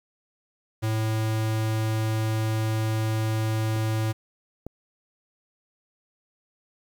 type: tone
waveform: square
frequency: 110 Hz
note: A2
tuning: in tune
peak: -24 dBFS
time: 0.82-4.13 s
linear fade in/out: 20 ms
type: clicks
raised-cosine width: 2 ms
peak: -24 / -22 dBFS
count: 2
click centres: 3.763 / 4.666 s
effects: 9-bit